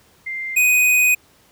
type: tone pair in turn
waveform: sine / square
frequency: 2093 / 2494 Hz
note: C7 / D#7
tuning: 0 / +3 cents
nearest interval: minor third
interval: 303 cents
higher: second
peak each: -24 / -13 dBFS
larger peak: second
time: 0.26-0.56 / 0.56-1.15 s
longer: second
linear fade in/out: 10 ms
effects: pink hiss -54 dBFS RMS until 1.51 s + high-pass 60 Hz 12 dB/octave